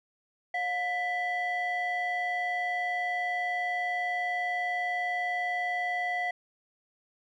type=ring-modulated tone; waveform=triangle; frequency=635 Hz; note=D#5; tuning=35 cents sharp; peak=-23 dBFS; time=0.54-6.31 s; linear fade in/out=5 ms; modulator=1350 Hz; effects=none